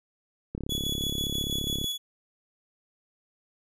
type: click train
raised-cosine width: 3 ms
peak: -20 dBFS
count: 46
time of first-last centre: 0.55-1.843 s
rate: 34.8 Hz
type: tone with tremolo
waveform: 40% pulse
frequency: 3393 Hz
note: G#7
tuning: 36 cents sharp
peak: -27 dBFS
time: 0.69-1.98 s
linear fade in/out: 20 ms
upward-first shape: square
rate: 6.1 Hz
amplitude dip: 35%
effects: none